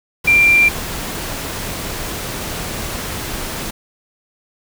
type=tone in noise; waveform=sine; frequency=2371 Hz; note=D7; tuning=16 cents sharp; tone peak=-8 dBFS; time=0.27-0.69 s; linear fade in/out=10 ms; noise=pink; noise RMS=-25 dBFS; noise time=0.24-3.71 s; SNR=+14 dB; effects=none